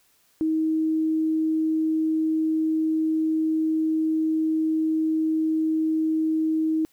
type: tone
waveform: sine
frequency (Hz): 316.6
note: D#4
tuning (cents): +30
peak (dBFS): -20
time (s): 0.41-6.85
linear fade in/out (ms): 0
effects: white hiss -63 dBFS RMS until 6.92 s